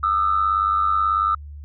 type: tone pair together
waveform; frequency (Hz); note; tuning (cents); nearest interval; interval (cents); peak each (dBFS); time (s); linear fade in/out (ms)
sine; 1221 / 1319.3; D#6 / E6; -33 / +1; minor second; 134; -19; 0.03-1.35; 5
effects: tanh soft clip ceiling -9 dBFS + added 73 Hz sine -34 dBFS peak until 1.64 s